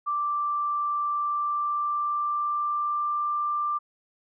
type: tone with pitch glide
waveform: sine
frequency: 1174.7 to 1184.2 Hz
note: D6 to D6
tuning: 0 to +14 cents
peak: -24 dBFS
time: 0.06-3.79 s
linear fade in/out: 20 ms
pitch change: +14 cents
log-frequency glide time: 1.08-3.25 s
effects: none